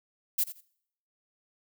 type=noise with echo; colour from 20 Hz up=violet; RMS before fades=-26 dBFS; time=0.38-0.44 s; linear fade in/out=10 ms; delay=85 ms; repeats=2; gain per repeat=-14 dB; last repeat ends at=0.61 s; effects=noise-tail reverb RT60 0.7 s tail -25 dB re dry